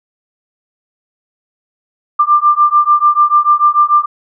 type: beating tone pair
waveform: sine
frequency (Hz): 1186 / 1192.8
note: D6 / D6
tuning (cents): +17 / +27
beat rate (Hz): 6.8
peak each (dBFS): -10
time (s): 2.19-4.06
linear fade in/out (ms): 10
effects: none